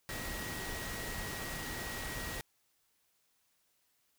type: tone in noise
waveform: sine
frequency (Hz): 1904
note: A#6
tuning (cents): +36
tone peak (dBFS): -45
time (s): 0.09-2.41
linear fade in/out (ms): 0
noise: pink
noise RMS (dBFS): -41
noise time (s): 0.09-2.41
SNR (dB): -7
effects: white hiss -75 dBFS RMS until 4.18 s